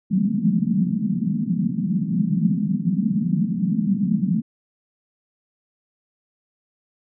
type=band-pass noise; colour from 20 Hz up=pink; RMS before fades=-21 dBFS; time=0.1-4.42 s; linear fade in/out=10 ms; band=170 to 220 Hz; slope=48 dB/octave; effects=none